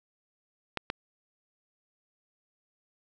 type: clicks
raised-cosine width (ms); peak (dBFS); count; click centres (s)
0.3; -14; 2; 0.773 / 0.901
effects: none